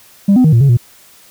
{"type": "tone with pitch steps", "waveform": "sine", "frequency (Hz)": [199.3, 253.4, 156.8, 116.5, 139, 119.9], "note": ["G3", "B3", "D#3", "A#2", "C#3", "A#2"], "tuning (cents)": [29, 45, 14, -1, 5, 49], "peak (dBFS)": -3, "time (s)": [0.28, 0.772], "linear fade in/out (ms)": 10, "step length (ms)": 82, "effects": ["tanh soft clip ceiling -4 dBFS", "white hiss -44 dBFS RMS until 1.3 s"]}